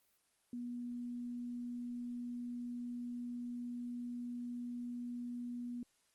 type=tone; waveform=sine; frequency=242.2 Hz; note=B3; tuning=34 cents flat; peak=-40 dBFS; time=0.53-5.83 s; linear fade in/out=2 ms; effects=white hiss -75 dBFS RMS until 6.14 s + Opus 24 kbps